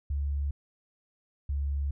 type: tone pair in turn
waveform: sine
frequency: 71 / 70.51 Hz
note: C#2 / C#2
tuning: +42 / +30 cents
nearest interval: unison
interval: 12 cents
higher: first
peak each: -27 / -27 dBFS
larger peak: neither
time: 0.1-0.51 / 1.49-1.91 s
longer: second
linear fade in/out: 5 ms
effects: none